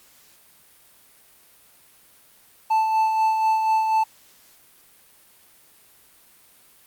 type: tone with tremolo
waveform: triangle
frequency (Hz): 880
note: A5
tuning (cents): 0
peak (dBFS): -14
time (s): 2.7-4.04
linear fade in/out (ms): 10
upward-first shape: sine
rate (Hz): 4.1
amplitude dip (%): 40
effects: white hiss -54 dBFS RMS until 6.86 s + Opus 48 kbps